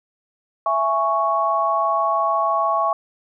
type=chord; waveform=sine; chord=C# minor; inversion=first; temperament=just; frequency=665.2 / 831.5 / 1108.7 Hz; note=E5 / G#5 / C#6; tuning=+16 / +2 / 0 cents; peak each=-22 / -24 / -19 dBFS; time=0.66-2.93 s; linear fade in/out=2 ms; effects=none